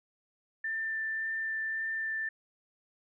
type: tone with vibrato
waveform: sine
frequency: 1781 Hz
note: A6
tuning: 21 cents sharp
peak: -31 dBFS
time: 0.64-2.29 s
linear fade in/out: 5 ms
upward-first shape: sine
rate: 1.8 Hz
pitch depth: 8 cents each way
effects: none